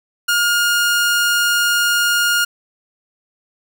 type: tone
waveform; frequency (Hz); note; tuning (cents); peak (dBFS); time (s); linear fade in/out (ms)
sawtooth; 1420; F6; +28; -10; 0.28-2.45; 10
effects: none